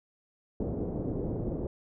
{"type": "low-pass noise", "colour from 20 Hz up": "white", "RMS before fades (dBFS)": -33, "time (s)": [0.6, 1.67], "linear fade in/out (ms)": 2, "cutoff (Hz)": 450, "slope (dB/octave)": 24, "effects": []}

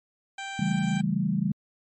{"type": "tone", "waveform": "15% pulse", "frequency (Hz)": 784, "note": "G5", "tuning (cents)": 0, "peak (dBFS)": -27, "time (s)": [0.38, 1.01], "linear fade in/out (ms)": 5}
{"type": "chord", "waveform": "sine", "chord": "A dominant seventh", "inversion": "first", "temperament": "equal", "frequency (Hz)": [138.59, 164.81, 196, 220], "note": ["C#3", "E3", "G3", "A3"], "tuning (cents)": [0, 0, 0, 0], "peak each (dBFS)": [-32, -28, -26, -31], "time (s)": [0.59, 1.52], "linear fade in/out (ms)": 5}
{"effects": ["MP3 32 kbps"]}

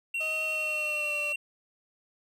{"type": "tone with vibrato", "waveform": "triangle", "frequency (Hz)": 2727, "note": "F7", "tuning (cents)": -42, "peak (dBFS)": -27, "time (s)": [0.14, 1.36], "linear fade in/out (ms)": 5, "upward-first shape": "triangle", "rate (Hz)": 11, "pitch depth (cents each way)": 11}
{"type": "tone with pitch glide", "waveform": "35% pulse", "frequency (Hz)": [629, 590.3], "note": ["D#5", "D5"], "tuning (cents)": [19, 9], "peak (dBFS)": -35, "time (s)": [0.2, 1.33], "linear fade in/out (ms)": 10, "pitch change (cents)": -110, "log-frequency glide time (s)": [0.47, 1.16]}
{"effects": []}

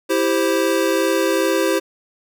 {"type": "chord", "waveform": "square", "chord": "C major", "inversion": "first", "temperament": "equal", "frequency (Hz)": [329.6, 392, 523.3], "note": ["E4", "G4", "C5"], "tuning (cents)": [0, 0, 0], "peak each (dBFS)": -21, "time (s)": [0.09, 1.8], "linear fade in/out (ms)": 20, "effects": []}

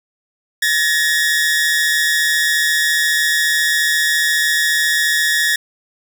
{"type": "tone pair together", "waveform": "sawtooth", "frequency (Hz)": [1712, 1866.4], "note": ["A6", "A#6"], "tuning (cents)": [-48, 2], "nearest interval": "minor second", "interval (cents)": 150, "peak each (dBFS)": -13, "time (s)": [0.62, 5.56], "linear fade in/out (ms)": 5, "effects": []}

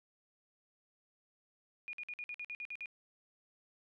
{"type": "tone bursts", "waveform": "sine", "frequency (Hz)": 2442, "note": "D#7", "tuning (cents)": -33, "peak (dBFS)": -40, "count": 10, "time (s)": [1.88, 2.858], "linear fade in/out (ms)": 0, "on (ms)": 51, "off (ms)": 52, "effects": []}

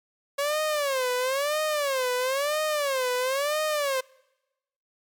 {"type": "tone with vibrato", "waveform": "sawtooth", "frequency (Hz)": 554.4, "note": "C#5", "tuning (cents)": 0, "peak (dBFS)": -20, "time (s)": [0.38, 4.01], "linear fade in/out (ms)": 10, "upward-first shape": "sine", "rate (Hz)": 1, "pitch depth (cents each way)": 190, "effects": ["noise-tail reverb RT60 1.0 s tail -26 dB re dry", "MP3 96 kbps"]}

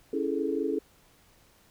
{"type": "chord", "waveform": "sine", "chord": "A major seventh", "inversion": "first", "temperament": "equal", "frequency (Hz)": [277.2, 329.6, 415.3, 440], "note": ["C#4", "E4", "G#4", "A4"], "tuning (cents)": [0, 0, 0, 0], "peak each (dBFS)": -32, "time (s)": [0.13, 0.79], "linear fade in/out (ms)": 5, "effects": ["pink hiss -61 dBFS RMS until 1.7 s"]}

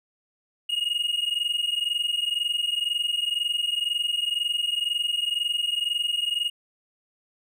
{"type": "tone pair together", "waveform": "triangle", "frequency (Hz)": [2856, 2878], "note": ["F7", "F#7"], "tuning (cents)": [38, -49], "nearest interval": "unison", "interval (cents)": 13, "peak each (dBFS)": -25, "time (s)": [0.69, 6.5], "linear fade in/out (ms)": 10, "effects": []}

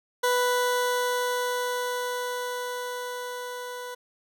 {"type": "tone with level ramp", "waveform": "20% pulse", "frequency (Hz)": 493.9, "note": "B4", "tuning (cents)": 0, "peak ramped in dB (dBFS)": [-16, -30], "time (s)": [0.23, 3.95], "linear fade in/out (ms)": 10, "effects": []}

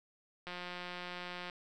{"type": "click train", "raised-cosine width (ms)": 0.3, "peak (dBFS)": -27, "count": 184, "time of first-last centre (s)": [0.47, 1.498], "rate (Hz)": 178, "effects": []}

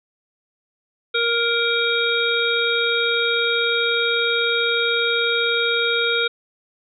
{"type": "harmonic tone", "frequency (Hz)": 468.1, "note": "A#4", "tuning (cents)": 7, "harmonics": [1, 3, 5, 7, 8], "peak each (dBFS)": [-23, -22, -25, -28, -23], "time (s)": [1.14, 6.28], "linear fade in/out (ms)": 10, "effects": []}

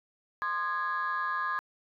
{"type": "chord", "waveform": "sine", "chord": "Ab major", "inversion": "first", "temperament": "equal with one note detuned", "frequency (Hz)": [1046.5, 1218.2, 1661.2], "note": ["C6", "Eb6", "Ab6"], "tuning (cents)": [0, -37, 0], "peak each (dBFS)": -32, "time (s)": [0.42, 1.59], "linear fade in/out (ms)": 0, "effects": ["tanh soft clip ceiling -23 dBFS"]}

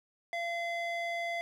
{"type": "tone with band-pass filter", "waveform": "square", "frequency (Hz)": 684, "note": "F5", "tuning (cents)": -36, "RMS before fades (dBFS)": -35, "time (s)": [0.33, 1.41], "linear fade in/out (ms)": 0, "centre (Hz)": 1600, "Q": 1.6, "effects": []}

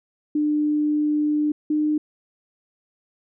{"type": "tone pair in turn", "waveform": "sine", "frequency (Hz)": [299.4, 302.9], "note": ["D4", "D#4"], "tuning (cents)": [33, -46], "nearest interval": "unison", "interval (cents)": 21, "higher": "second", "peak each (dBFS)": -18, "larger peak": "neither", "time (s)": [[0.35, 1.52], [1.7, 1.98]], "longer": "first", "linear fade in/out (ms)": 5, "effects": []}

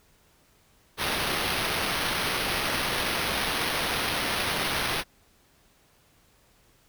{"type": "noise with sample-and-hold", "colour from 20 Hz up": "white", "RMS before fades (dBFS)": -28, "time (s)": [0.97, 5.04], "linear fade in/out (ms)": 50, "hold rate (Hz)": 7350, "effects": ["pink hiss -62 dBFS RMS until 6.88 s"]}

